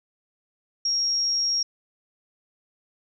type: tone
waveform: sine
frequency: 5588 Hz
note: F8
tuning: in tune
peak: -21 dBFS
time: 0.85-1.63 s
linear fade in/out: 5 ms
effects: none